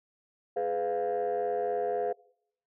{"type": "chord", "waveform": "sine", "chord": "F diminished", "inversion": "first", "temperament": "just", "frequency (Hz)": [419.1, 502.9, 698.5], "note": ["Ab4", "Cb5", "F5"], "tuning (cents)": [16, 31, 0], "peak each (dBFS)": -30, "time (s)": [0.56, 2.13], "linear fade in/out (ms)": 10, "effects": ["noise-tail reverb RT60 0.7 s tail -24 dB re dry", "tanh soft clip ceiling -23 dBFS"]}